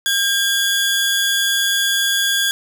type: tone pair together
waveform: sawtooth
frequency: 1607 / 3405 Hz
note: G6 / G#7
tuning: +43 / +42 cents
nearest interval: octave + minor second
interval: 1299 cents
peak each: -15 dBFS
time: 0.06-2.51 s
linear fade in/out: 0 ms
effects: none